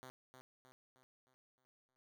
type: tone with echo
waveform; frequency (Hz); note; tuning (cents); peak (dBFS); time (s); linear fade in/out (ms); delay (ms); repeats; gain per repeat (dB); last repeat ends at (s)
5% pulse; 129.1; C3; -23; -40; 0.03-0.1; 0; 310; 6; -6; 1.96
effects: none